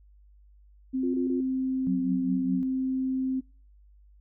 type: tone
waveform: sine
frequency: 261.6 Hz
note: C4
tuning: in tune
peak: -25 dBFS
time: 0.93-3.41 s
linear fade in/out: 20 ms
type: tone bursts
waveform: sine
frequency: 354.4 Hz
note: F4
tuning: 25 cents sharp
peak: -29 dBFS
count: 3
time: 1.03-1.406 s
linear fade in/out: 5 ms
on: 110 ms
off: 23 ms
type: tone with tremolo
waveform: sine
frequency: 185 Hz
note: F#3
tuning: in tune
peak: -24 dBFS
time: 1.87-2.63 s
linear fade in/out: 0 ms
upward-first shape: triangle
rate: 4.9 Hz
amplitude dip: 80%
effects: noise-tail reverb RT60 0.4 s tail -26 dB re dry + added 50 Hz sine -53 dBFS peak until 4.2 s